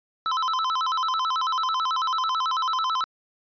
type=tone with vibrato; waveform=square; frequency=1163 Hz; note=D6; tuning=17 cents flat; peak=-23 dBFS; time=0.26-3.04 s; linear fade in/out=0 ms; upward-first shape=square; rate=9.1 Hz; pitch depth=210 cents each way; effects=resampled to 11025 Hz